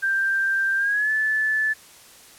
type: tone with pitch glide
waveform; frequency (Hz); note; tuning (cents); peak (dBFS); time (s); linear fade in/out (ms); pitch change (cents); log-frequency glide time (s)
sine; 1578 to 1740.8; G6 to A6; +11 to -19; -19; 0.02-1.74; 20; +170; 0.77-1.11
effects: white hiss -48 dBFS RMS until 2.38 s + low-pass 12000 Hz 12 dB/octave